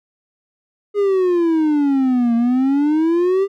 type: exponential two-way sweep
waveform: triangle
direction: down then up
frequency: 415.3 to 230.4 to 400.2 Hz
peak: -11 dBFS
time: 0.94-3.48 s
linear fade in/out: 50 ms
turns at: 2.35 s
effects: none